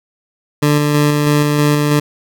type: tone with tremolo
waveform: 20% pulse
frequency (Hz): 147.6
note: D3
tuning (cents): +9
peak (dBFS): -5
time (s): 0.62-2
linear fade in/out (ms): 10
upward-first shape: square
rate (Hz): 3.1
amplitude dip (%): 25
effects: none